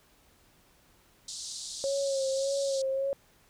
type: band-pass noise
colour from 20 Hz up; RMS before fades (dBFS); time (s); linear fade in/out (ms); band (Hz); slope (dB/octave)
pink; -40; 1.28-2.82; 5; 3800 to 8700; 48
type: tone with vibrato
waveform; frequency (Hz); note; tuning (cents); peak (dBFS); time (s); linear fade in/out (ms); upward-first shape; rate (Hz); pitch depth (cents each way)
sine; 544; C#5; -33; -27; 1.84-3.13; 0; sine; 1.7; 36
effects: pink hiss -63 dBFS RMS until 3.49 s